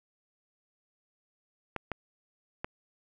clicks, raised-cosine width 0.5 ms, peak -18 dBFS, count 3, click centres 1.763 / 1.917 / 2.645 s, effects none

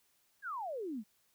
sine exponential sweep, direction down, 1703 to 196 Hz, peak -37 dBFS, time 0.42-1.04 s, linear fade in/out 50 ms, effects white hiss -73 dBFS RMS until 1.34 s

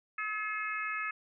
harmonic tone, 427.7 Hz, A4, 49 cents flat, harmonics 3 / 4 / 5 / 6, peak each -37 / -38 / -39 / -40 dBFS, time 0.18-1.11 s, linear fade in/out 5 ms, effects none

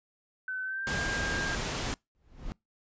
sine tone with pitch glide, 1518 to 1605.5 Hz, F#6 to G6, +44 to +41 cents, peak -32 dBFS, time 0.48-1.55 s, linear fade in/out 2 ms, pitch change +97 cents, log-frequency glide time 0.63-0.93 s
pink noise, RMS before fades -33 dBFS, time 0.87-1.94 s, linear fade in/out 0 ms
brown noise with exponential growth, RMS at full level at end -33 dBFS, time 2.15-2.52 s, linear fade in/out 0 ms, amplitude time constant 79 ms
effects noise-tail reverb RT60 0.2 s tail -26 dB re dry + resampled to 16000 Hz

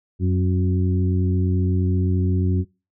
harmonic tone with a mistuned harmonic, 91.5 Hz, F#2, 19 cents flat, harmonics 1 / 2 / 3 / 4, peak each -18 / -24 / -28 / -30 dBFS, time 0.19-2.65 s, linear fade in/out 50 ms, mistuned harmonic 2, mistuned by +29 cents, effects noise-tail reverb RT60 0.3 s tail -24 dB re dry

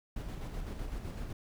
brown noise with tremolo, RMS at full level -38 dBFS, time 0.16-1.33 s, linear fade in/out 5 ms, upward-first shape square, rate 7.9 Hz, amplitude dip 35%, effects none

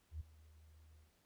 sine tone with ADSR envelope, 77.78 Hz, D#2, in tune, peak -39 dBFS, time 0.11-1.13 s, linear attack 93 ms, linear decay 13 ms, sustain -21 dB, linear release 150 ms, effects tanh soft clip ceiling -36 dBFS + pink hiss -75 dBFS RMS until 1.25 s

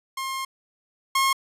sawtooth tone pair in turn, 1066 / 1077.8 Hz, C6 / C#6, +32 / -49 cents, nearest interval unison, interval 19 cents, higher second, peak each -24 / -15 dBFS, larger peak second, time 0.17-0.45 / 1.15-1.33 s, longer first, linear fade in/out 5 ms, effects resampled to 32000 Hz

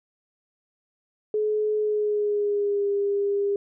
sine tone with pitch glide, 425.8 to 402.8 Hz, G#4 to G4, +43 to +47 cents, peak -21 dBFS, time 1.34-3.56 s, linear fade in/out 2 ms, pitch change -96 cents, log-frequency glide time 1.77-2.88 s, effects none

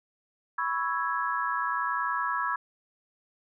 sine chord, C# minor seventh, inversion third, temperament equal, 987.8 / 1108.7 / 1318.5 / 1661.2 Hz, B5 / C#6 / E6 / G#6, 0 / 0 / 0 / 0 cents, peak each -32 dBFS, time 0.58-2.56 s, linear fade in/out 5 ms, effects none

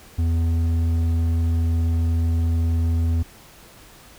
sine tone with hard clipping, 83 Hz, E2, 12 cents sharp, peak -19 dBFS, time 0.18-3.23 s, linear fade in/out 10 ms, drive 6 dB, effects pink hiss -47 dBFS RMS until 4.18 s

